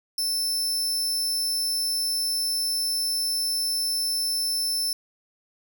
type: tone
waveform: sawtooth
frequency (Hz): 5300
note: E8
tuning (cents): +9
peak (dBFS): -21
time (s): 0.18-4.93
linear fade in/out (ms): 2
effects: none